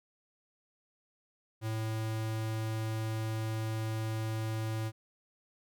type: tone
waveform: square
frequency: 110.5 Hz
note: A2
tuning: 8 cents sharp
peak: -33 dBFS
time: 1.61-4.92 s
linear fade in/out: 50 ms
effects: none